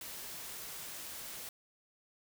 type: noise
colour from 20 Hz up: white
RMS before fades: -45 dBFS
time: 0.01-1.49 s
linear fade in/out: 2 ms
effects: none